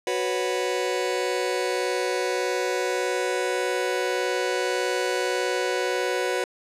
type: chord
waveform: sawtooth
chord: F# suspended fourth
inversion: none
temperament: just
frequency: 370 / 493.3 / 555 Hz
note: F#4 / B4 / C#5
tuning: 0 / -2 / +2 cents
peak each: -23 / -23 / -26 dBFS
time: 0.07-6.44 s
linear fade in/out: 2 ms
effects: low-pass 9000 Hz 12 dB/octave